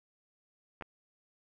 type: clicks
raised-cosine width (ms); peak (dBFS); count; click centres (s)
0.5; -27 / -27; 2; 0.811 / 0.823
effects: none